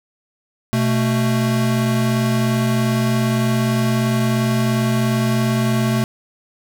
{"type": "tone pair together", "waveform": "square", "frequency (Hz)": [124.4, 221.7], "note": ["B2", "A3"], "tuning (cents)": [13, 13], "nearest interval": "minor seventh", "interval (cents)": 1000, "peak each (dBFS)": -19, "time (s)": [0.73, 6.04], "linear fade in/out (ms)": 0, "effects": []}